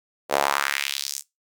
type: tone with high-pass filter sweep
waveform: sawtooth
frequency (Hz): 70.2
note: C#2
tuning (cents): +22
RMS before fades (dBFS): -25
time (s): 0.29-1.23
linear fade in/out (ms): 50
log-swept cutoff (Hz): 520 to 7700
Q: 2
effects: noise-tail reverb RT60 0.2 s tail -21 dB re dry